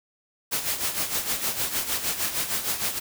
white noise with tremolo, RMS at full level -25 dBFS, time 0.51-3 s, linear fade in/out 20 ms, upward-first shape sine, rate 6.5 Hz, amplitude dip 65%, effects none

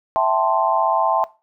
sine chord, A minor seventh, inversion second, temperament equal, 659.3 / 784 / 880 / 1046.5 Hz, E5 / G5 / A5 / C6, 0 / 0 / 0 / 0 cents, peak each -19 / -22 / -20 / -21 dBFS, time 0.16-1.24 s, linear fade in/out 0 ms, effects noise-tail reverb RT60 0.3 s tail -19 dB re dry

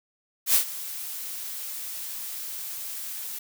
blue noise with ADSR envelope, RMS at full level -18 dBFS, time 0.46-3.39 s, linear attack 84 ms, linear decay 97 ms, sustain -17 dB, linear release 7 ms, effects none

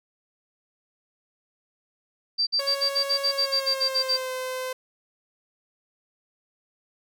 sine tone bursts, 4678 Hz, D8, 8 cents flat, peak -20 dBFS, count 13, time 2.38-4.174 s, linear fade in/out 20 ms, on 90 ms, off 52 ms
sawtooth tone with pitch glide, 554.4 to 514.3 Hz, C#5 to C5, 0 to -30 cents, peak -25 dBFS, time 2.59-4.73 s, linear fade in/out 5 ms, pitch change -130 cents, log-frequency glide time 3.29-4.31 s
effects none

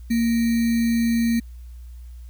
sine tone with sample-and-hold, 231.5 Hz, A#3, 12 cents flat, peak -17 dBFS, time 0.1-1.4 s, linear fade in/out 10 ms, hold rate 2100 Hz, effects added 60 Hz sine -36 dBFS peak until 2.29 s + white hiss -61 dBFS RMS until 2.29 s

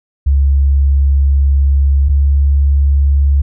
sine tone pair in turn, 69.3 / 70.11 Hz, C#2 / C#2, 0 / +20 cents, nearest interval unison, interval 20 cents, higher second, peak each -7 dBFS, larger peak neither, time 0.26-2.09 / 2.09-3.42 s, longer first, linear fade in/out 10 ms, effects none

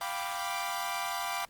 sawtooth chord, G dominant seventh, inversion third, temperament equal, 698.5 / 784 / 987.8 / 1174.7 Hz, F5 / G5 / B5 / D6, 0 / 0 / 0 / 0 cents, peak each -34 dBFS, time 0.01-1.45 s, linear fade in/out 2 ms, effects pink hiss -62 dBFS RMS until 1.49 s + Opus 24 kbps

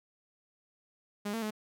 sawtooth tone with pitch steps, 205.5 / 226.9 / 213.9 Hz, G#3 / A#3 / A3, -18 / -47 / -49 cents, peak -29 dBFS, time 1.25-1.508 s, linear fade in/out 10 ms, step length 86 ms, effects none

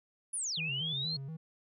sine linear two-way sweep, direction down then up, 10490 to 2406 to 4328 Hz, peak -33 dBFS, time 0.33-1.17 s, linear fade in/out 10 ms, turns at 0.61 s
triangle tone with vibrato, 147.7 Hz, D3, 10 cents sharp, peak -37 dBFS, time 0.57-1.37 s, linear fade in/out 10 ms, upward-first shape square, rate 4.2 Hz, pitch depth 140 cents each way
effects none

